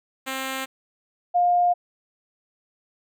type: tone pair in turn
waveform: 5% pulse / sine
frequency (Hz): 265.1 / 707.7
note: C4 / F5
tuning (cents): +23 / +23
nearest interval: octave + perfect fourth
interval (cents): 1700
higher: second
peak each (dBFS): -16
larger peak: neither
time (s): 0.26-0.66 / 1.34-1.74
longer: neither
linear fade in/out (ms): 20
effects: none